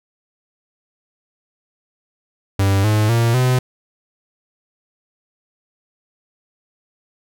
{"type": "tone with pitch steps", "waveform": "45% pulse", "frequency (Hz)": [98, 106.87, 116.54, 127.09], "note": ["G2", "A2", "A#2", "C3"], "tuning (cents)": [0, -50, 0, -50], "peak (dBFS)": -13, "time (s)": [2.59, 3.59], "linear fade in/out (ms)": 5, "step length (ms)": 250, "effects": []}